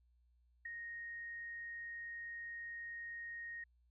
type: tone with ADSR envelope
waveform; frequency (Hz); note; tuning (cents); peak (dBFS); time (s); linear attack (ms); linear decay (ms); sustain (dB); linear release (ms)
sine; 1864.7; A#6; 0; -39; 0.65-3.64; 8; 6; -5; 5
effects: added 60 Hz sine -69 dBFS peak until 3.9 s